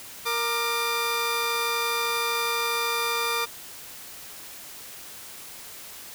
15% pulse tone pair together, 466.2 / 1191.8 Hz, A#4 / D6, 0 / +25 cents, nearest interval octave + major third, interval 1625 cents, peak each -22 / -20 dBFS, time 0.25-3.46 s, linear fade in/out 20 ms, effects white hiss -42 dBFS RMS until 6.14 s

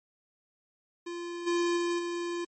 square tone with level steps, 345.8 Hz, F4, 17 cents flat, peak -36 / -26 / -28 / -32 dBFS, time 1.06-2.45 s, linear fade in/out 10 ms, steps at 1.46 / 1.76 / 1.98 s, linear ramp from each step 20 ms, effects MP3 32 kbps

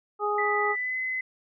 harmonic tone, 415.3 Hz, G#4, in tune, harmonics 1 / 2 / 3, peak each -28 / -29 / -28 dBFS, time 0.19-0.76 s, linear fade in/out 50 ms
sine tone with pitch glide, 1975.5 to 2033 Hz, B6 to B6, 0 to +50 cents, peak -27 dBFS, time 0.38-1.21 s, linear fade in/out 5 ms, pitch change +50 cents, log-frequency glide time 0.73-0.97 s
effects none

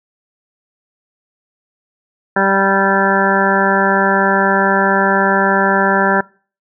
harmonic tone with a mistuned harmonic, 195.4 Hz, G3, 5 cents flat, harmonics 1 / 2 / 3 / 4 / 5 / 7 / 8 / 9, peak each -19 / -19 / -19 / -19 / -19 / -19 / -19 / -19 dBFS, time 2.36-6.21 s, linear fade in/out 5 ms, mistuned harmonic 9, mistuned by -16 cents, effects noise-tail reverb RT60 0.4 s tail -24 dB re dry

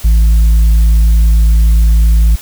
triangle tone with tanh clipping, 55 Hz, A1, in tune, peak -5 dBFS, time 0.04-2.36 s, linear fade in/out 10 ms, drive 8 dB, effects white hiss -32 dBFS RMS until 2.41 s

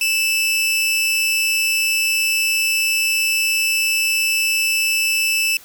sawtooth tone pair together, 2637 / 2930 Hz, E7 / F#7, 0 / -18 cents, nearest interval major second, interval 182 cents, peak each -13 / -25 dBFS, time 0.01-5.57 s, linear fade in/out 2 ms, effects white hiss -44 dBFS RMS until 5.64 s

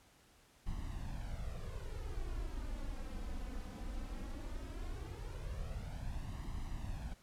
brown noise with flanger, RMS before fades -42 dBFS, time 0.66-7.14 s, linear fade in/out 10 ms, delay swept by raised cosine 1 to 4 ms, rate 0.17 Hz, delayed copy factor +0.75, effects pink hiss -66 dBFS RMS until 7.22 s + low-pass 12000 Hz 12 dB/octave

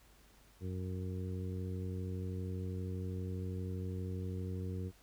harmonic tone, 92.5 Hz, F#2, in tune, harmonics 1 / 2 / 3 / 4 / 5, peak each -38 / -44 / -49 / -49 / -50 dBFS, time 0.6-4.92 s, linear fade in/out 50 ms, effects added 50 Hz sine -65 dBFS peak until 5.02 s + pink hiss -65 dBFS RMS until 5.02 s

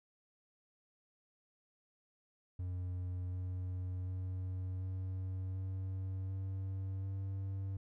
triangle tone with pitch steps, 90.6 / 91.6 / 92.61 / 93.63 / 94.67 / 95.71 / 96.77 Hz, F#2 / F#2 / F#2 / F#2 / F#2 / G2 / G2, -36 / -17 / +2 / +21 / +40 / -41 / -22 cents, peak -35 dBFS, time 2.59-7.77 s, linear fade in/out 5 ms, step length 740 ms, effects none

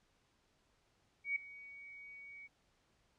sine tone with ADSR envelope, 2249 Hz, C#7, 24 cents sharp, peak -31 dBFS, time 1.24-2.48 s, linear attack 120 ms, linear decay 4 ms, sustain -19 dB, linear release 24 ms, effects pink hiss -75 dBFS RMS until 3.18 s + low-pass 7000 Hz 12 dB/octave

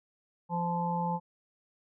harmonic tone with a mistuned harmonic, 172.2 Hz, F3, 24 cents flat, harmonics 1 / 3 / 5 / 6, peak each -32 / -39 / -31 / -42 dBFS, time 0.49-1.2 s, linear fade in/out 50 ms, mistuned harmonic 5, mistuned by +18 cents, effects none

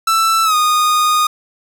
45% pulse tone with pitch glide, 1328 to 1231.9 Hz, E6 to D#6, +12 to -18 cents, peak -11 dBFS, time 0.07-1.27 s, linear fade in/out 5 ms, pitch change -130 cents, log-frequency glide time 0.44-0.55 s, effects none

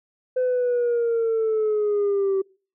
sine linear sweep, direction down, 510 to 383.2 Hz, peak -17 dBFS, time 0.36-2.42 s, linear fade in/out 10 ms, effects noise-tail reverb RT60 0.4 s tail -26 dB re dry + tanh soft clip ceiling -17 dBFS

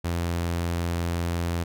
sawtooth tone, 85.5 Hz, F2, 36 cents flat, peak -21 dBFS, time 0.04-1.64 s, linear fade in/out 10 ms, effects none

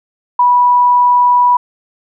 sine tone, 980 Hz, B5, 14 cents flat, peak -6 dBFS, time 0.39-1.57 s, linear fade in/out 5 ms, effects none

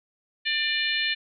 harmonic tone with a mistuned harmonic, 596 Hz, D5, 25 cents sharp, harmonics 3 / 4 / 5 / 6 / 7, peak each -28 / -29 / -30 / -31 / -31 dBFS, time 0.45-1.15 s, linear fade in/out 20 ms, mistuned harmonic 5, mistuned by -24 cents, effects none

